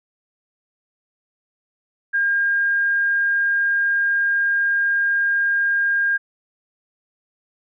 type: tone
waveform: sine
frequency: 1612 Hz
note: G6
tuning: 48 cents sharp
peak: -16 dBFS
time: 2.13-6.18 s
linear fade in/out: 20 ms
effects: none